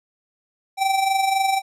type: tone with amplitude modulation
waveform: square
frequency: 776 Hz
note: G5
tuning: 18 cents flat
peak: -16 dBFS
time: 0.77-1.62 s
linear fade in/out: 50 ms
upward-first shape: sine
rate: 23.8 Hz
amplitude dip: 55%
effects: low-pass 12000 Hz 12 dB/octave